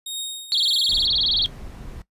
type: tone with tremolo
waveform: sawtooth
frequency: 3729 Hz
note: A#7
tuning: in tune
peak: -22 dBFS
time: 0.06-1.06 s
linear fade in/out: 5 ms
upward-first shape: triangle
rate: 1.8 Hz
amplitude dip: 75%
type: tone with vibrato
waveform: sine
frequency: 3800 Hz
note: A#7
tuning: 33 cents sharp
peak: -17 dBFS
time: 0.52-1.46 s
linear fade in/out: 0 ms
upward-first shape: sine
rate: 19 Hz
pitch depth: 290 cents each way
type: noise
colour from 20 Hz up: brown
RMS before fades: -36 dBFS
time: 0.89-2.02 s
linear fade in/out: 2 ms
effects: noise-tail reverb RT60 0.1 s tail -17 dB re dry + resampled to 32000 Hz